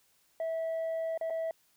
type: tone with dropouts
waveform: sine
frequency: 652 Hz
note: E5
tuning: 19 cents flat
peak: -28 dBFS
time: 0.4-1.51 s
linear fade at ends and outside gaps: 2 ms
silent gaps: 1.176-1.211 / 1.3-1.305 s
effects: tanh soft clip ceiling -30 dBFS + white hiss -69 dBFS RMS until 1.76 s